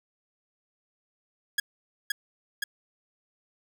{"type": "tone with echo", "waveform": "sawtooth", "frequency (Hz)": 1661.2, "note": "G#6", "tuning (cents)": 0, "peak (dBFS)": -19, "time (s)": [1.58, 1.6], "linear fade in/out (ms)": 5, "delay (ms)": 520, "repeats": 2, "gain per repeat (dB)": -2, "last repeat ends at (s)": 2.64, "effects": []}